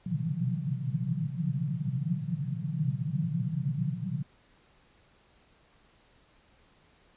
white band-pass noise, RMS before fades -31 dBFS, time 0.06-4.23 s, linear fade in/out 5 ms, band 120 to 180 Hz, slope 96 dB/octave, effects pink hiss -63 dBFS RMS until 7.16 s + resampled to 8000 Hz

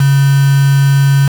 sine tone with quantisation, 138.59 Hz, C#3, in tune, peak -6 dBFS, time 0-1.28 s, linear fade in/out 5 ms, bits 3, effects none

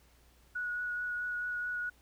sine tone with vibrato, 1461 Hz, F#6, 22 cents flat, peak -33 dBFS, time 0.55-1.9 s, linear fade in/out 10 ms, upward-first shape triangle, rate 4.6 Hz, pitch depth 14 cents each way, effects added 60 Hz sine -63 dBFS peak until 2.01 s + pink hiss -66 dBFS RMS until 2.01 s

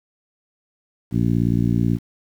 harmonic tone, 58.27 Hz, A#1, in tune, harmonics 1 / 2 / 3 / 4 / 5 / 6, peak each -28 / -20 / -21 / -23 / -25 / -32 dBFS, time 1.11-1.99 s, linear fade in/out 50 ms, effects 8-bit

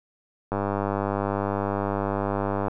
click train, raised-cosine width 1 ms, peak -12 dBFS, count 217, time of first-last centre 0.52-2.682 s, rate 99.9 Hz, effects none

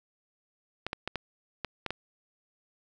clicks, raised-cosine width 0.3 ms, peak -16 dBFS, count 7, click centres 0.866 / 0.931 / 1.076 / 1.157 / 1.647 / 1.863 / 1.906 s, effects none

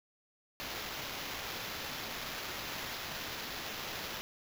white noise with sample-and-hold, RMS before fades -41 dBFS, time 0.6-4.21 s, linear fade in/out 0 ms, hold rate 8820 Hz, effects none

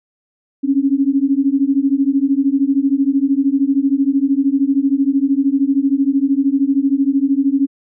sine beating tone pair, 268.9 / 281.9 Hz, C4 / C#4, +47 / +29 cents, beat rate 13 Hz, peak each -15 dBFS, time 0.63-7.67 s, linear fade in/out 20 ms, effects none

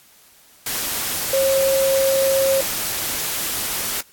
sine tone in noise, 540 Hz, C#5, 45 cents flat, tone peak -15 dBFS, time 1.33-2.61 s, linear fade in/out 5 ms, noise white, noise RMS -24 dBFS, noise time 0.66-4.01 s, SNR +6 dB, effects white hiss -51 dBFS RMS until 4.12 s + AAC 64 kbps

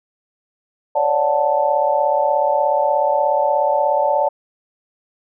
sine chord, D major seventh, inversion third, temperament just, 550.6 / 587.3 / 734.2 / 881 Hz, C#5 / D5 / F#5 / A5, -12 / 0 / -14 / +2 cents, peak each -22 / -18 / -22 / -18 dBFS, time 0.95-4.29 s, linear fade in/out 10 ms, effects none

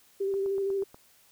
sine tone with vibrato, 392 Hz, G4, in tune, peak -26 dBFS, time 0.2-0.84 s, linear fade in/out 10 ms, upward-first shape square, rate 13 Hz, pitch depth 18 cents each way
click train, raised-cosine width 1 ms, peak -33 dBFS, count 6, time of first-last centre 0.34-0.945 s, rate 8.27 Hz
effects white hiss -61 dBFS RMS until 1.31 s

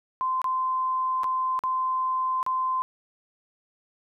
sine tone with dropouts, 1035 Hz, C6, 19 cents flat, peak -23 dBFS, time 0.21-2.82 s, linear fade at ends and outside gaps 0 ms, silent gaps 0.417-0.443 / 1.234-1.242 / 1.591-1.637 / 2.429-2.464 s, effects none

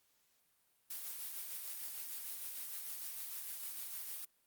blue noise with tremolo, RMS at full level -43 dBFS, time 0.9-4.25 s, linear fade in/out 5 ms, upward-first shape sine, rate 6.6 Hz, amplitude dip 30%, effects white hiss -75 dBFS RMS until 4.46 s + Opus 48 kbps

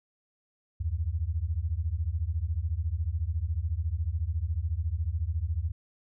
sine beating tone pair, 74.7 / 88.7 Hz, D2 / F2, +30 / +27 cents, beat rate 14 Hz, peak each -30 dBFS, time 0.8-5.72 s, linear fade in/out 10 ms, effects none

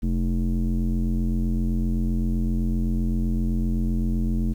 square tone with low-pass filter, 43.89 Hz, F1, 9 cents sharp, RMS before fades -23 dBFS, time 0.02-4.54 s, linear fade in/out 20 ms, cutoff 250 Hz, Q 4.6, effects 9-bit

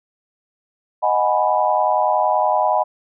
sine chord, G# minor seventh, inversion second, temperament equal, 622.3 / 740 / 830.6 / 987.8 Hz, D#5 / F#5 / G#5 / B5, 0 / 0 / 0 / 0 cents, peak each -20 dBFS, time 1.02-2.84 s, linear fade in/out 20 ms, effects none

